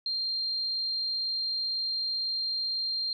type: tone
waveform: sine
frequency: 4186 Hz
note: C8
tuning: in tune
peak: -28 dBFS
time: 0.06-3.13 s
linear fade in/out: 2 ms
effects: none